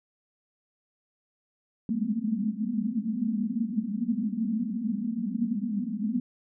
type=band-pass noise; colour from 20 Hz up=white; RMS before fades=-29 dBFS; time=1.89-6.2 s; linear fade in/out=2 ms; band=200 to 240 Hz; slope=96 dB/octave; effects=none